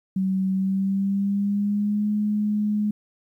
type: tone with pitch glide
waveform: sine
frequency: 190 to 209.6 Hz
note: F#3 to G#3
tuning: +46 to +16 cents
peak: -20 dBFS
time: 0.16-2.91 s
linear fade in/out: 5 ms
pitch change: +170 cents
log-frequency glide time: 0.52-2.08 s
effects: 10-bit